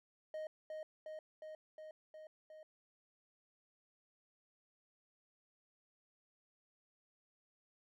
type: tone with echo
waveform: triangle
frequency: 622.3 Hz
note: D#5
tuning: in tune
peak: -39 dBFS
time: 0.34-0.47 s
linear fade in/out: 2 ms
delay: 360 ms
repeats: 6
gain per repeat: -2 dB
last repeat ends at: 2.63 s
effects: none